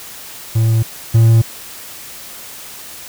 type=tone pair in turn; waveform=triangle; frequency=112.3 / 113.6 Hz; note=A2 / A#2; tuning=+36 / -44 cents; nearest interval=unison; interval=20 cents; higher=second; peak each=-8 / -4 dBFS; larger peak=second; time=0.55-0.83 / 1.14-1.42 s; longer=neither; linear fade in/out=10 ms; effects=white hiss -33 dBFS RMS until 3.08 s